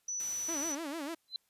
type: tone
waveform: sine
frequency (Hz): 5950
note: F#8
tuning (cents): +9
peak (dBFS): -34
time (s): 0.08-0.75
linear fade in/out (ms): 5
type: noise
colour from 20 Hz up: white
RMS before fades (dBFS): -47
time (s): 0.2-0.72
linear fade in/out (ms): 0
type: tone with vibrato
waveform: sawtooth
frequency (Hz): 305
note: D#4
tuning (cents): -34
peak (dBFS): -33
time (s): 0.48-1.15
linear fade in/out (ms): 10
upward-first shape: sine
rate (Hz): 6.7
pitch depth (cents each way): 180
type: tone with exponential growth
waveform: sine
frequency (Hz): 4044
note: B7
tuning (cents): +40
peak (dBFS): -30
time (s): 1.28-1.36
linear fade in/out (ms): 1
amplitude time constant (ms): 17
effects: white hiss -75 dBFS RMS until 1.49 s + resampled to 32000 Hz